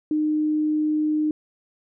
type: tone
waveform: sine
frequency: 305.6 Hz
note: D#4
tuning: 31 cents flat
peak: -19 dBFS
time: 0.11-1.31 s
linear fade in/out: 2 ms
effects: none